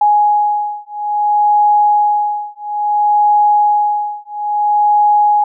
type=beating tone pair; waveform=sine; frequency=833 / 833.59 Hz; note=G#5 / G#5; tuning=+5 / +6 cents; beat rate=0.59 Hz; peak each=-13 dBFS; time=0.01-5.44 s; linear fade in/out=5 ms; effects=none